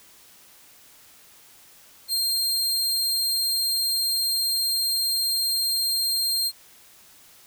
sawtooth tone, 4195 Hz, C8, 4 cents sharp, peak -19 dBFS, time 2.08-6.52 s, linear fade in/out 50 ms, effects white hiss -52 dBFS RMS until 7.46 s

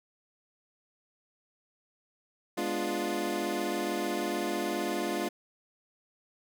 25% pulse chord, G# diminished seventh, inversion none, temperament equal, 207.7 / 246.9 / 293.7 / 349.2 Hz, G#3 / B3 / D4 / F4, 0 / 0 / 0 / 0 cents, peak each -33 / -35 / -32 / -29 dBFS, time 2.57-5.29 s, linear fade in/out 10 ms, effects none

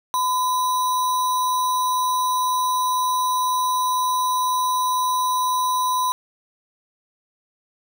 sine tone with sample-and-hold, 1009 Hz, B5, 37 cents sharp, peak -18 dBFS, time 0.14-6.12 s, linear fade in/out 0 ms, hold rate 4900 Hz, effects none

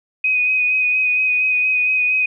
sine tone with vibrato, 2503 Hz, D#7, 10 cents sharp, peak -14 dBFS, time 0.24-2.26 s, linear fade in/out 5 ms, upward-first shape sine, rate 4.3 Hz, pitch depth 20 cents each way, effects none

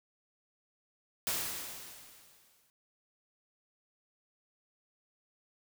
white noise with exponential decay, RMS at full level -32 dBFS, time 1.27-2.7 s, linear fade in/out 0 ms, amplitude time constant 310 ms, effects none

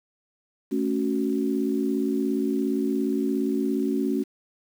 sine chord, F# minor, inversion first, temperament equal, 220 / 277.2 / 370 Hz, A3 / C#4 / F#4, 0 / 0 / 0 cents, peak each -27 / -25 / -28 dBFS, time 0.71-4.24 s, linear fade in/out 20 ms, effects 8-bit

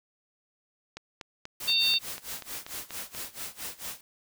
click train, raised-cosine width 0.2 ms, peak -22 dBFS, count 10, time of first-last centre 0.97-3.149 s, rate 4.13 Hz
white noise with tremolo, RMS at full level -36 dBFS, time 1.6-4.01 s, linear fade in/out 5 ms, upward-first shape sine, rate 4.5 Hz, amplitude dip 90%
harmonic tone, 910 Hz, A#5, 42 cents flat, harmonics 3 / 4 / 5, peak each -29 / -25 / -26 dBFS, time 1.67-1.99 s, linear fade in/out 20 ms
effects none

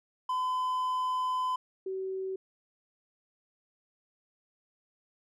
triangle / sine tone pair in turn, 1015 / 380.2 Hz, B5 / F#4, +47 / +47 cents, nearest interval octave + perfect fourth, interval 1700 cents, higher first, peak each -26 / -32 dBFS, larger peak first, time 0.29-1.56 / 1.86-2.36 s, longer first, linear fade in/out 5 ms, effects none

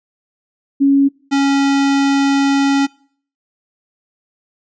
sine / square tone pair in turn, 277.2 / 277.2 Hz, C#4 / C#4, 0 / 0 cents, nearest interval unison, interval 0 cents, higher neither, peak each -8 / -12 dBFS, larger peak first, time 0.8-1.09 / 1.31-2.87 s, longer second, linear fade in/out 20 ms, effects noise-tail reverb RT60 0.5 s tail -23 dB re dry + resampled to 16000 Hz

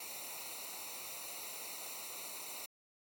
white noise with comb filter, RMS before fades -45 dBFS, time 0-2.66 s, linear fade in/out 5 ms, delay 0.61 ms, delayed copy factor -0.95, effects AAC 64 kbps

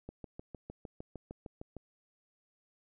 click train, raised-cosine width 2 ms, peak -30 dBFS, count 12, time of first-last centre 0.09-1.767 s, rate 6.56 Hz, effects none

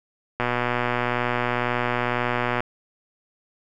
click train, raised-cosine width 0.5 ms, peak -8 dBFS, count 270, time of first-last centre 0.4-2.605 s, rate 122 Hz, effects none

